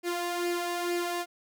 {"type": "tone with flanger", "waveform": "sawtooth", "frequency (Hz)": 349.2, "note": "F4", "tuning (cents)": 0, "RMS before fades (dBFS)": -31, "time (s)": [0.03, 1.26], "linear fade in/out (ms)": 50, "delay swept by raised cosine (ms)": [0.4, 1.8], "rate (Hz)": 2.2, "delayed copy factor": 0.55, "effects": []}